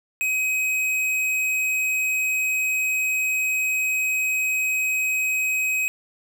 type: tone with tanh clipping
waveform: sine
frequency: 2530 Hz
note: D#7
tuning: 28 cents sharp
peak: -22 dBFS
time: 0.21-5.88 s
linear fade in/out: 0 ms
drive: 15 dB
effects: none